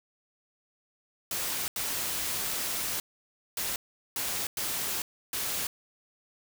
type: noise bursts at uneven times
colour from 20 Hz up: white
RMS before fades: -32 dBFS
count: 6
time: 1.31-1.68 / 1.76-3 / 3.57-3.76 / 4.16-4.47 / 4.57-5.02 / 5.33-5.67 s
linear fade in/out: 2 ms
effects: none